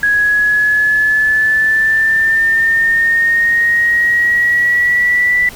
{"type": "linear sweep", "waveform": "sine", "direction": "up", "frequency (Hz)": [1661.2, 1975.5], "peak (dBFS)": -9, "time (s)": [0.03, 5.49], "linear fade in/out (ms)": 2, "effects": ["pink hiss -34 dBFS RMS until 5.55 s"]}